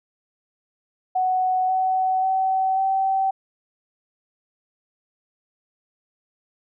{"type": "tone with pitch steps", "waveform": "sine", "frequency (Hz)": [743, 752.1, 761.2, 770.5], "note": ["F#5", "F#5", "F#5", "G5"], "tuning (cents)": [7, 28, 49, -30], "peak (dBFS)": -18, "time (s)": [1.15, 3.31], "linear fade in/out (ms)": 10, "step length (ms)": 540, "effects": []}